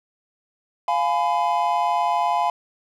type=chord; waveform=triangle; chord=F diminished; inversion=none; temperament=just; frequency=698.5 / 838.1 / 1005.8 Hz; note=F5 / Ab5 / Cb6; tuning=0 / +16 / +31 cents; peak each=-21 dBFS; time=0.88-2.5 s; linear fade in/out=2 ms; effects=none